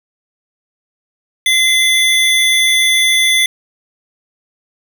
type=tone pair together; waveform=square; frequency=2055 / 3469 Hz; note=C7 / A7; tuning=-32 / -25 cents; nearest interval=major sixth; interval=907 cents; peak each=-13 dBFS; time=1.46-3.46 s; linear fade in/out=2 ms; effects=8-bit